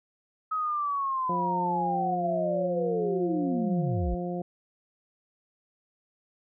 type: linear sweep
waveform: sine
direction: down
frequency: 1278 to 44.4 Hz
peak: -26 dBFS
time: 0.51-4.15 s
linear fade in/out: 10 ms
type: harmonic tone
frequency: 176.7 Hz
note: F3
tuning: 21 cents sharp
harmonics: 1 / 2 / 3 / 4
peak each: -32 / -35 / -37 / -38 dBFS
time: 1.29-4.42 s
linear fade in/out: 5 ms
effects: none